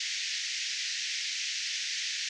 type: band-pass noise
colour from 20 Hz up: white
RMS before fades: -34 dBFS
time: 0-2.29 s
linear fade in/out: 5 ms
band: 1800 to 6300 Hz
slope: 48 dB/octave
effects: none